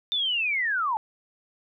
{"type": "linear sweep", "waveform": "sine", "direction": "down", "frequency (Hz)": [3600, 830.6], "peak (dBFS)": -23, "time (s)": [0.12, 0.97], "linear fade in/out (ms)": 0, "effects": []}